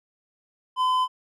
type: tone with hard clipping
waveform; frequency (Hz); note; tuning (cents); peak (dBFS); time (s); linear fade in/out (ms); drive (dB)
sine; 1018; C6; -48; -21; 0.76-1.08; 50; 6
effects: none